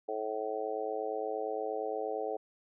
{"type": "harmonic tone", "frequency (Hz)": 108.6, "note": "A2", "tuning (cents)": -22, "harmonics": [3, 4, 5, 6, 7], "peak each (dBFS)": [-45, -36, -39, -41, -39], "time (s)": [0.08, 2.37], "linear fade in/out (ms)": 10, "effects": []}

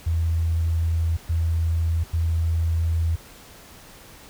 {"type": "tone bursts at uneven times", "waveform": "sine", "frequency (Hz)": 82.41, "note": "E2", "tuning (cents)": 0, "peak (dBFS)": -19, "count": 3, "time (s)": [[0.06, 1.17], [1.29, 2.04], [2.13, 3.16]], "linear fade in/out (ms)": 10, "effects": ["pink hiss -46 dBFS RMS until 4.29 s"]}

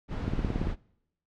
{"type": "noise", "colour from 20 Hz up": "brown", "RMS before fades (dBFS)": -32, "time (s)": [0.08, 0.76], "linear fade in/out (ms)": 50}
{"type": "click train", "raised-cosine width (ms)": 3, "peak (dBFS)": -17, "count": 8, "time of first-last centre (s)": [0.28, 0.671], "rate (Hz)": 17.9}
{"effects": ["noise-tail reverb RT60 0.8 s tail -24 dB re dry", "low-pass 4000 Hz 12 dB/octave"]}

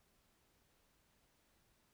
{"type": "silence", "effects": ["pink hiss -75 dBFS RMS until 1.93 s"]}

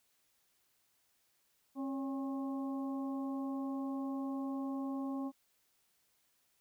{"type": "harmonic tone with a mistuned harmonic", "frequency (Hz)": 270, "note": "C#4", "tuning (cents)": -45, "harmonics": [1, 2, 3, 4], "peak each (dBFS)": [-36, -48, -49, -50], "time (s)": [1.75, 5.32], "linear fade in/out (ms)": 50, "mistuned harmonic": 2, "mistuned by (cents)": 63, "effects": ["white hiss -75 dBFS RMS until 6.6 s"]}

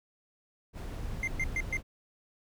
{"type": "noise", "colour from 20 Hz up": "brown", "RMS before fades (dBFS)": -37, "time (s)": [0.73, 1.83], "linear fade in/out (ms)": 50}
{"type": "tone bursts", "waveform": "triangle", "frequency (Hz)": 2093, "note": "C7", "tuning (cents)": 0, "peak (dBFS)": -27, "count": 4, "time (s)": [1.23, 1.77], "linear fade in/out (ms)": 2, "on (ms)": 45, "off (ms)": 120}
{"effects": []}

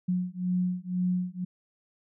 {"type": "beating tone pair", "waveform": "sine", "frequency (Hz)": [180, 182], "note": ["F#3", "F#3"], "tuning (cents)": [-47, -28], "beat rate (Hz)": 2, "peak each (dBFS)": -29, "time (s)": [0.08, 1.45], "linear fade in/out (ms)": 10, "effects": []}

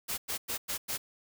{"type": "noise bursts", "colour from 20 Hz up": "white", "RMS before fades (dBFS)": -34, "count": 5, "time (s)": [0.08, 0.98], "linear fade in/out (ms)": 20, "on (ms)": 100, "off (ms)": 100, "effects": []}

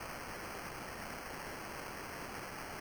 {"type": "noise with sample-and-hold", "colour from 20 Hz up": "white", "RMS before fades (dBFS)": -45, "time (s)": [0, 2.8], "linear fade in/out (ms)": 5, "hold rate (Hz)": 3675, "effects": []}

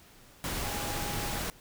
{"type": "tone in noise", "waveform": "sine", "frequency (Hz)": 821, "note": "G#5", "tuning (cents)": -20, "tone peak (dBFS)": -41, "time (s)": [0.64, 1.4], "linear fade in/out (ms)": 0, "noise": "pink", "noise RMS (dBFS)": -34, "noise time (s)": [0.44, 1.5], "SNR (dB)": -10, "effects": ["pink hiss -56 dBFS RMS until 1.6 s"]}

